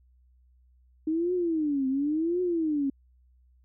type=tone with vibrato; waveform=sine; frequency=308.8 Hz; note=D#4; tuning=13 cents flat; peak=-24 dBFS; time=1.07-2.9 s; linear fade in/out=5 ms; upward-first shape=triangle; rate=0.93 Hz; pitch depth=300 cents each way; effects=added 62 Hz sine -58 dBFS peak until 3.64 s